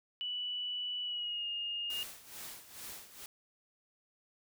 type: tone with pitch glide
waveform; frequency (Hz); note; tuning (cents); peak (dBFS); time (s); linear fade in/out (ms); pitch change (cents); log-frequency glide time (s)
sine; 2960 to 2839; F#7 to F7; 0 to +28; -35; 0.21-2.03; 0; -72; 1.02-1.46
type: noise with tremolo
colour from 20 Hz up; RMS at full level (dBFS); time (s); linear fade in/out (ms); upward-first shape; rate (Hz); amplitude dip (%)
white; -45; 1.9-3.26; 2; sine; 2.3; 75
effects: none